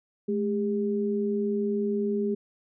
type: tone pair together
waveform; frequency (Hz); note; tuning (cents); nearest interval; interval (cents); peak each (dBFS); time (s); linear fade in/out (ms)
sine; 213.2 / 403.2; G#3 / G4; +46 / +49; major seventh; 1103; -27; 0.28-2.35; 10
effects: none